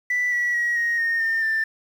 sine tone with pitch steps, 1975.5 / 1941.6 / 1908.2 / 1875.4 / 1843.2 / 1811.5 / 1780.4 Hz, B6 / B6 / A#6 / A#6 / A#6 / A6 / A6, 0 / -30 / +40 / +10 / -20 / +50 / +20 cents, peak -18 dBFS, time 0.1-1.64 s, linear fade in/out 5 ms, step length 220 ms, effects tanh soft clip ceiling -17 dBFS + 8-bit

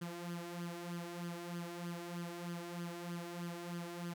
sawtooth tone with flanger, 172.7 Hz, F3, 19 cents flat, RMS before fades -44 dBFS, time 0.01-4.14 s, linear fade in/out 10 ms, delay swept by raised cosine 0.62 to 2.82 ms, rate 3.2 Hz, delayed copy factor +0.65, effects none

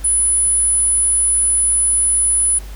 sine tone, 10000 Hz, D#9, 8 cents sharp, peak -12 dBFS, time 0.04-2.59 s, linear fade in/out 10 ms, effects added 50 Hz sine -29 dBFS peak until 2.75 s + pink hiss -41 dBFS RMS until 2.75 s

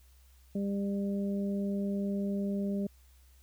harmonic tone, 199.5 Hz, G3, 31 cents sharp, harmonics 1 / 2 / 3, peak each -30 / -39 / -42 dBFS, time 0.55-2.87 s, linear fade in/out 5 ms, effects added 64 Hz sine -57 dBFS peak until 3.42 s + white hiss -67 dBFS RMS until 3.42 s

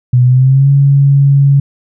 sine tone with pitch glide, 124.4 to 139.63 Hz, B2 to C#3, +13 to +13 cents, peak -4 dBFS, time 0.13-1.6 s, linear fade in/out 5 ms, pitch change +200 cents, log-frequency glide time 0.24-0.69 s, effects none

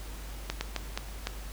slowing click train, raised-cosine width 0.2 ms, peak -13 dBFS, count 5, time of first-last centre 0.5-1.271 s, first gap 110 ms, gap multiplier 1.39, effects added 50 Hz sine -39 dBFS peak until 1.52 s + pink hiss -47 dBFS RMS until 1.52 s

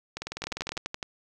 two click trains, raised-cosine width 0.2 ms, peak -16 / -14 dBFS, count 13 / 8, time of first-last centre 0.17-0.77 / 0.44-1.028 s, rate 20 / 11.9 Hz, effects none

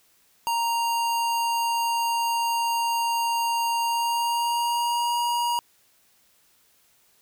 square tone with pitch glide, 932.3 to 952.4 Hz, A#5 to A#5, 0 to +37 cents, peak -23 dBFS, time 0.47-5.59 s, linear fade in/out 0 ms, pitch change +37 cents, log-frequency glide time 3.82-5.2 s, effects white hiss -62 dBFS RMS until 7.21 s

